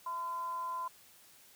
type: tone with frequency modulation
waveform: sine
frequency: 1020 Hz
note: C6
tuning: 44 cents flat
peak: -35 dBFS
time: 0.06-0.88 s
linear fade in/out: 5 ms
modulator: 362 Hz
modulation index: 0.23
effects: white hiss -60 dBFS RMS until 1.55 s